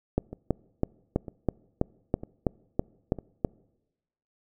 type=two click trains; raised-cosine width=2 ms; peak=-10 / -24 dBFS; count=11 / 4; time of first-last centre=0.18-3.448 / 0.33-3.187 s; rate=3.06 / 1.05 Hz; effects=noise-tail reverb RT60 1.0 s tail -26 dB re dry